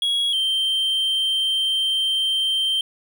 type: tone pair in turn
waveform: triangle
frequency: 3322 / 3136 Hz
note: G#7 / G7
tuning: 0 / 0 cents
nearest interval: minor second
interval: 100 cents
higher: first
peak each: -17 dBFS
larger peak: neither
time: 0.02-0.33 / 0.33-2.81 s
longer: second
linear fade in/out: 2 ms
effects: none